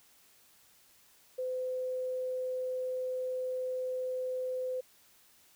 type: tone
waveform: sine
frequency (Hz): 510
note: C5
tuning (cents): -44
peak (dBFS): -32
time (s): 1.38-4.81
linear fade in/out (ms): 10
effects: white hiss -63 dBFS RMS until 5.55 s